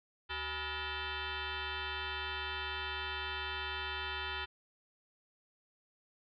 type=tone with frequency modulation; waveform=sine; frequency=830.6 Hz; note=G#5; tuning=in tune; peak=-36 dBFS; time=0.29-4.46 s; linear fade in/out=20 ms; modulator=452 Hz; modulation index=6.3; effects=none